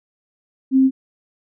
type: tone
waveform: sine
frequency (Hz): 264.6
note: C4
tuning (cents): +20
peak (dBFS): -10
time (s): 0.71-0.91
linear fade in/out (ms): 50
effects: none